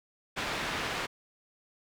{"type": "low-pass noise", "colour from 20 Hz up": "white", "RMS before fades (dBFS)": -34, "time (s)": [0.36, 1.07], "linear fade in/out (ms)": 20, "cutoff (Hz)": 2600, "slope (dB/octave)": 12, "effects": []}